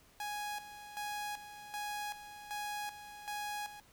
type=tone with tremolo; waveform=sawtooth; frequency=830.6 Hz; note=G#5; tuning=in tune; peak=-34 dBFS; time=0.2-3.8 s; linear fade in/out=2 ms; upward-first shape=square; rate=1.3 Hz; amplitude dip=70%; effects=pink hiss -64 dBFS RMS until 3.92 s